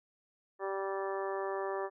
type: harmonic tone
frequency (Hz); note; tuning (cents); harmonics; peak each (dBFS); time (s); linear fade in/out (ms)
194.5; G3; -13; 2 / 3 / 4 / 5 / 6 / 7 / 8 / 9; -36 / -40 / -42 / -43 / -43 / -53 / -56 / -47; 0.59-1.9; 50
effects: none